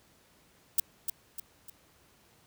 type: noise with echo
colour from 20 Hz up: violet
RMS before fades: -23 dBFS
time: 0.78-0.8 s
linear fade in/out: 5 ms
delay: 300 ms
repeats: 3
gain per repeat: -7 dB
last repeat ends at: 1.7 s
effects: pink hiss -63 dBFS RMS until 2.46 s + high-pass 60 Hz 12 dB/octave